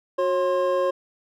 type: tone cluster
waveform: triangle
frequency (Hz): 365.5 / 543 / 1055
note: F#4 / C#5 / C6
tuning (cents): -21 / -36 / +14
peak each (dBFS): -25 / -19 / -26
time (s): 0.18-0.91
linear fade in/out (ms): 10
effects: none